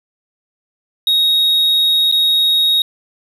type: tone with dropouts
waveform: triangle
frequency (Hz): 3763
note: A#7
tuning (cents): +16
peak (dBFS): -9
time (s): 1.07-2.82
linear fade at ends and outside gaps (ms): 2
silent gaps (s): 2.115-2.123
effects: none